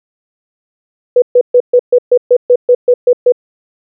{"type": "tone bursts", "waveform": "sine", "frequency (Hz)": 491.9, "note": "B4", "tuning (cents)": -7, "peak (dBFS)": -3, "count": 12, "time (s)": [1.16, 3.322], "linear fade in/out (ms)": 5, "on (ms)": 61, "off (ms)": 130, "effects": []}